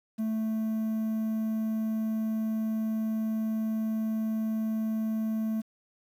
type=tone with quantisation; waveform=triangle; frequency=220 Hz; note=A3; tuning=in tune; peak=-25 dBFS; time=0.18-5.62 s; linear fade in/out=20 ms; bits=9; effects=none